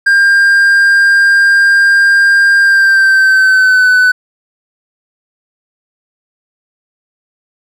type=tone with pitch glide; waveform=triangle; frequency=1600 to 1501.5 Hz; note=G6 to F#6; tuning=+35 to +25 cents; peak=-3 dBFS; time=0.06-4.12 s; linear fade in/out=10 ms; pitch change=-110 cents; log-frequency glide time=2.6-3.9 s; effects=none